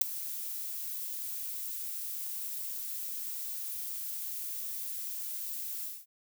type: noise with ADSR envelope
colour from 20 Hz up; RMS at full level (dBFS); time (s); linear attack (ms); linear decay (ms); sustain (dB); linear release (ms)
violet; -18; 0.01-6.06; 7; 4; -20; 220
effects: none